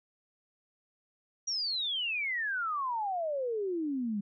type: exponential sweep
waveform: sine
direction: down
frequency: 5800 to 196 Hz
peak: -30 dBFS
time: 1.47-4.21 s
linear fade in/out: 10 ms
effects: none